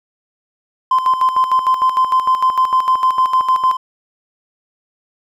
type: tone with tremolo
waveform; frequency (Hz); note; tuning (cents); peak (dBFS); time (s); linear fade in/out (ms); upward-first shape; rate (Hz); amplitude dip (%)
triangle; 1034; C6; -21; -6; 0.91-3.77; 5; square; 6.6; 70
effects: tanh soft clip ceiling -6 dBFS